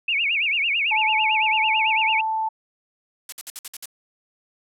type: tone with vibrato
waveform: sine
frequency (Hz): 2494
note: D#7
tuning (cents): +3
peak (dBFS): -19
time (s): 0.08-2.21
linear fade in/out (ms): 5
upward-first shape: sine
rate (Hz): 9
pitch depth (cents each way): 230
type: tone with pitch glide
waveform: sine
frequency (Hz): 870 to 880.6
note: A5 to A5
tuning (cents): -20 to +1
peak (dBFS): -21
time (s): 0.91-2.49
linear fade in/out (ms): 10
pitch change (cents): +21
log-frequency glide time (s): 1.37-2.07
type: noise bursts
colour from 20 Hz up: blue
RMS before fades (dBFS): -30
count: 7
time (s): 3.29-3.857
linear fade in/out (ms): 2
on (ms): 33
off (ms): 56
effects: low-pass 11000 Hz 12 dB/octave